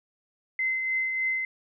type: tone with tremolo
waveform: sine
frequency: 2060 Hz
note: C7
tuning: 28 cents flat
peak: -23 dBFS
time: 0.59-1.45 s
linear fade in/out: 2 ms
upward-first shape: triangle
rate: 3.3 Hz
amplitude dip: 40%
effects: none